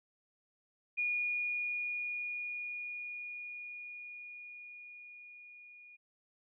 sine tone with level ramp, 2442 Hz, D#7, 33 cents flat, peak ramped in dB -30 to -53 dBFS, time 0.97-5.97 s, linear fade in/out 20 ms, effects none

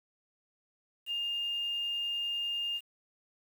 sine tone with quantisation, 2815 Hz, F7, 13 cents sharp, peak -31 dBFS, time 1.06-2.81 s, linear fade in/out 50 ms, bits 9, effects none

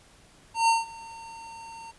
square tone with ADSR envelope, 912 Hz, A#5, 38 cents flat, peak -18 dBFS, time 0.54-1.92 s, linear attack 140 ms, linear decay 170 ms, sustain -23 dB, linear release 19 ms, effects pink hiss -56 dBFS RMS until 1.98 s + resampled to 24000 Hz

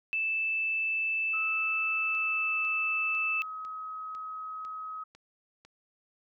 sine tone, 2637 Hz, E7, in tune, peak -27 dBFS, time 0.13-3.42 s, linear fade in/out 0 ms
sine tone with pitch glide, 1296 to 1270.8 Hz, E6 to D#6, -30 to +36 cents, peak -36 dBFS, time 1.33-5.04 s, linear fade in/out 10 ms, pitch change -34 cents, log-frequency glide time 1.99-2.58 s
click train, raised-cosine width 0.2 ms, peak -36 dBFS, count 8, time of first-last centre 2.15-5.65 s, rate 2 Hz
effects none

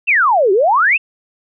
sine exponential two-way sweep, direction down then up, 2794 to 363.2 to 2794 Hz, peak -9 dBFS, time 0.07-0.98 s, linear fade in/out 20 ms, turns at 0.52 s, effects none

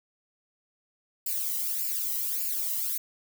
violet noise with flanger, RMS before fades -30 dBFS, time 1.26-2.98 s, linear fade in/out 5 ms, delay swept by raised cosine 0.41 to 1.02 ms, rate 1.7 Hz, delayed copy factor +0.75, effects none

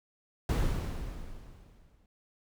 brown noise with exponential decay, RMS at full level -24 dBFS, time 0.49-2.06 s, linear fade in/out 2 ms, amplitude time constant 340 ms, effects none

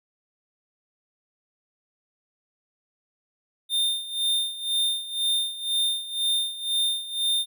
square tone with tremolo, 3624 Hz, A#7, 50 cents flat, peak -21 dBFS, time 3.69-7.46 s, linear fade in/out 50 ms, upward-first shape sine, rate 2 Hz, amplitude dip 80%, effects none

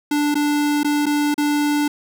square tone with dropouts, 293.7 Hz, D4, in tune, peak -17 dBFS, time 0.11-1.88 s, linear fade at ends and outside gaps 5 ms, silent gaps 0.344-0.353 / 0.833-0.845 / 1.058-1.064 / 1.343-1.379 s, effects none

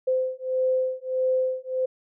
sine beating tone pair, 515 / 516.6 Hz, C5 / C5, -28 / -22 cents, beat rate 1.6 Hz, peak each -25 dBFS, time 0.07-1.86 s, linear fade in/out 10 ms, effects none

